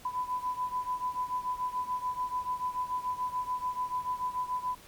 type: beating tone pair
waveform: sine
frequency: 998 / 1004.9 Hz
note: B5 / B5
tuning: +18 / +30 cents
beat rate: 6.9 Hz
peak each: -32 / -35 dBFS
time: 0.05-4.75 s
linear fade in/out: 5 ms
effects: pink hiss -53 dBFS RMS until 4.87 s + MP3 96 kbps